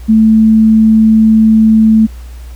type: tone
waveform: sine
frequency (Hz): 220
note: A3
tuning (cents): 0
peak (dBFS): -3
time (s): 0.08-2.07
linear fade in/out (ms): 20
effects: added 60 Hz sine -25 dBFS peak until 2.55 s + pink hiss -42 dBFS RMS until 2.55 s